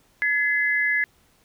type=tone pair together; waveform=sine; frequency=1700 / 2042 Hz; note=G#6 / C7; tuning=+40 / -43 cents; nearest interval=minor third; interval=317 cents; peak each=-22 dBFS; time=0.22-1.04 s; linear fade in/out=0 ms; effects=pink hiss -61 dBFS RMS until 1.44 s